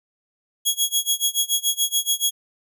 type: tone with tremolo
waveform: 15% pulse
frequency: 3322 Hz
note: G#7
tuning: in tune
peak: -9 dBFS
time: 0.65-2.31 s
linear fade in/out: 20 ms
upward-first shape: sine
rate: 7 Hz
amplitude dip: 95%
effects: none